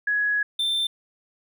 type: tone pair in turn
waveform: sine / triangle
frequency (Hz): 1675 / 3564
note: G#6 / A7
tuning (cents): +14 / +22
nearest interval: octave + minor second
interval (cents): 1308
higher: second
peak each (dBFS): -20 / -20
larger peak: neither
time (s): 0.07-0.43 / 0.59-0.87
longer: first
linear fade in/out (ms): 5
effects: none